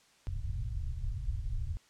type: low-pass noise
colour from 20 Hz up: pink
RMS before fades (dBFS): -35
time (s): 0.27-1.77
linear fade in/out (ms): 0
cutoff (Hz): 120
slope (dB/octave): 48
effects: white hiss -64 dBFS RMS until 1.89 s + low-pass 7000 Hz 12 dB/octave